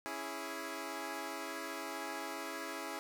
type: chord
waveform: 10% pulse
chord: C# minor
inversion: none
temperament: equal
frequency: 277.2 / 329.6 / 415.3 Hz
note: C#4 / E4 / G#4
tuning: 0 / 0 / 0 cents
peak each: -37 / -35 / -37 dBFS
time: 0.06-2.99 s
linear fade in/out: 0 ms
effects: none